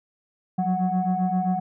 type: tone cluster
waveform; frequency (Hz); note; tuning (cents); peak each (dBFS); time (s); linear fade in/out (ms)
sine; 180.3 / 187.9 / 739; F#3 / F#3 / F#5; -45 / +27 / -2; -24; 0.58-1.6; 10
effects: tanh soft clip ceiling -15 dBFS